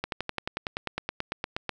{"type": "slowing click train", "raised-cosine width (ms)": 0.3, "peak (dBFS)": -13, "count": 17, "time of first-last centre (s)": [0.04, 1.693], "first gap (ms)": 82, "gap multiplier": 1.03, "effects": []}